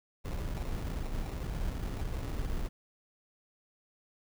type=noise with sample-and-hold; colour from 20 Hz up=brown; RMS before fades=-35 dBFS; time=0.24-2.69 s; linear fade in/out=20 ms; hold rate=1575 Hz; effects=none